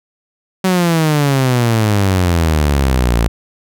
sawtooth exponential sweep, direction down, 190 to 55 Hz, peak -7 dBFS, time 0.64-3.28 s, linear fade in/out 5 ms, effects none

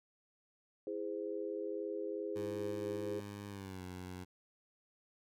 sine chord, E augmented, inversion none, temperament just, 329.6 / 412 / 515 Hz, E4 / G#4 / B#4, 0 / -14 / -28 cents, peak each -43 / -40 / -43 dBFS, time 0.87-3.2 s, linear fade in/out 2 ms
15% pulse tone with pitch glide, 102 to 91.4 Hz, G#2 to F#2, -31 to -21 cents, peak -38 dBFS, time 2.35-4.25 s, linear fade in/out 20 ms, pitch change -190 cents, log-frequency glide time 3.48-3.83 s
effects none

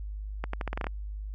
accelerating click train, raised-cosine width 0.5 ms, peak -17 dBFS, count 9, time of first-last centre 0.44-0.868 s, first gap 94 ms, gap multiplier 0.83, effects added 51 Hz sine -34 dBFS peak until 1.34 s

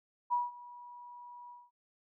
sine tone with ADSR envelope, 970 Hz, B5, 31 cents flat, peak -26 dBFS, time 0.3-1.71 s, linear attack 29 ms, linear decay 180 ms, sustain -21 dB, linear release 210 ms, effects none

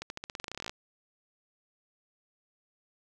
accelerating click train, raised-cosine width 0.2 ms, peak -20 dBFS, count 18, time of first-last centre 0.02-0.695 s, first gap 81 ms, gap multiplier 0.9, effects none

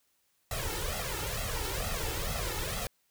pink noise with flanger, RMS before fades -34 dBFS, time 0.51-2.87 s, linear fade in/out 2 ms, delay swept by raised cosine 1.5 to 2.31 ms, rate 2.2 Hz, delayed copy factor +0.9, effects white hiss -73 dBFS RMS until 3.1 s

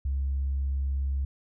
sine tone, 68.2 Hz, C#2, 28 cents flat, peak -24 dBFS, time 0.05-1.25 s, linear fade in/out 5 ms, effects tanh soft clip ceiling -22 dBFS

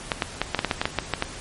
clicks, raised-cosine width 0.3 ms, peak -5 dBFS, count 12, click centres 0.118 / 0.222 / 0.416 / 0.547 / 0.591 / 0.647 / 0.712 / 0.815 / 0.855 / 0.987 / 1.137 / 1.224 s, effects pink hiss -38 dBFS RMS until 1.4 s + MP3 48 kbps

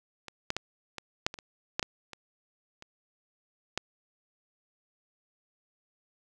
clicks, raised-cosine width 0.2 ms, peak -24 / -12 / -14 / -20 / -8 / -22 / -26 / -10 / -13 / -25 / -28 / -12 dBFS, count 12, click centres 0.283 / 0.504 / 0.566 / 0.983 / 1.265 / 1.341 / 1.388 / 1.795 / 1.828 / 2.133 / 2.824 / 3.776 s, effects none

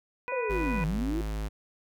harmonic tone, 493.9 Hz, B4, in tune, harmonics 1 / 2 / 3 / 4 / 5, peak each -38 / -35 / -42 / -42 / -37 dBFS, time 0.28-0.84 s, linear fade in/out 0 ms
sine linear two-way sweep, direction down then up, 544 to 146.83 to 351.2 Hz, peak -29 dBFS, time 0.32-1.21 s, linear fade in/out 2 ms, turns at 0.85 s
square tone, 52.9 Hz, G#1, 33 cents sharp, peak -31 dBFS, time 0.49-1.49 s, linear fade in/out 20 ms
effects none

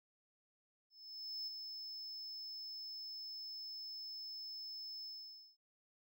triangle tone with ADSR envelope, 5240 Hz, E8, 11 cents flat, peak -39 dBFS, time 0.9-5.57 s, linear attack 570 ms, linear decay 18 ms, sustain -5 dB, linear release 520 ms, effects none

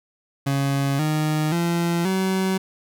30% pulse tone with pitch steps, 138.59 / 153.78 / 170.62 / 189.32 Hz, C#3 / D#3 / F3 / F#3, 0 / -20 / -40 / +40 cents, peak -17 dBFS, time 0.46-2.58 s, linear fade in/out 10 ms, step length 530 ms, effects none

